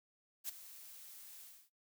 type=noise with ADSR envelope; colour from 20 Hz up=blue; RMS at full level=-39 dBFS; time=0.44-1.7 s; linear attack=48 ms; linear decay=10 ms; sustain=-15 dB; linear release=270 ms; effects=noise-tail reverb RT60 0.2 s tail -24 dB re dry